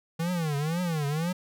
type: tone with vibrato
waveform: square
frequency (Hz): 160.1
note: D#3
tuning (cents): +50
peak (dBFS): -27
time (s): 0.19-1.33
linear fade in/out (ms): 10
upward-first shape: triangle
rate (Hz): 2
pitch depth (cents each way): 240
effects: none